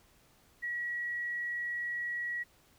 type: tone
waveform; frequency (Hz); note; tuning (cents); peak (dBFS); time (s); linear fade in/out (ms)
sine; 1920; B6; -49; -33; 0.62-2.44; 20
effects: pink hiss -65 dBFS RMS until 2.78 s